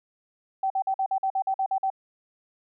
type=tone bursts; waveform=sine; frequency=770 Hz; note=G5; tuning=31 cents flat; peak=-22 dBFS; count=11; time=0.63-1.902 s; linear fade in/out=5 ms; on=72 ms; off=48 ms; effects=none

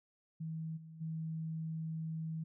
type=tone with level steps; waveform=sine; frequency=160.5 Hz; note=E3; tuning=46 cents flat; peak=-38 / -49 / -37 dBFS; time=0.4-2.44 s; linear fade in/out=10 ms; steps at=0.76 / 1 s; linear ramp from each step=20 ms; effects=none

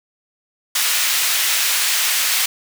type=high-pass noise; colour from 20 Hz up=pink; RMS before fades=-18 dBFS; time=0.75-2.46 s; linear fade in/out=5 ms; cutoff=2000 Hz; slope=12 dB/octave; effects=none

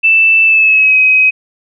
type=tone with pitch glide; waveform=sine; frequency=2649 to 2531 Hz; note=E7 to D#7; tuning=+8 to +29 cents; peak=-5 dBFS; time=0.03-1.31 s; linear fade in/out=20 ms; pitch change=-79 cents; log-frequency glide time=0.44-0.97 s; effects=none

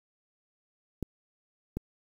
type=clicks; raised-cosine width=3 ms; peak=-19 dBFS; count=2; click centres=1.027 / 1.77 s; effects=8-bit

